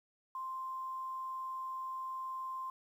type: tone with quantisation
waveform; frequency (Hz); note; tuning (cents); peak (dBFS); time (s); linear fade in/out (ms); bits
sine; 1046.5; C6; 0; -38; 0.35-2.7; 2; 11
effects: none